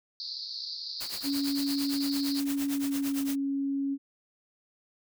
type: band-pass noise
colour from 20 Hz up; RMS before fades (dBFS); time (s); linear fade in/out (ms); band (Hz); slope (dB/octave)
white; -38; 0.2-2.4; 0; 4100 to 4900; 96
type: noise with tremolo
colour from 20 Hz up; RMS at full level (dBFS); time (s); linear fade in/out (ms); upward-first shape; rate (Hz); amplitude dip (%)
white; -36; 1-3.36; 10; triangle; 8.8; 95
type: tone with pitch glide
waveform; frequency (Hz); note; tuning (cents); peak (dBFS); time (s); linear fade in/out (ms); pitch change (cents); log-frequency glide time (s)
sine; 280 to 276.5; C#4 to C#4; +18 to -4; -27; 1.23-3.98; 50; -22; 2.63-3.29
effects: none